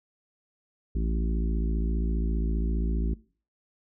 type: harmonic tone with a mistuned harmonic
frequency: 55 Hz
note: A1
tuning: in tune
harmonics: 1 / 3 / 4 / 5 / 6 / 7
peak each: -25 / -35 / -37 / -39 / -41 / -42 dBFS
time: 0.95-3.14 s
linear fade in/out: 5 ms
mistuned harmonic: 1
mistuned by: +41 cents
effects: noise-tail reverb RT60 0.4 s tail -20 dB re dry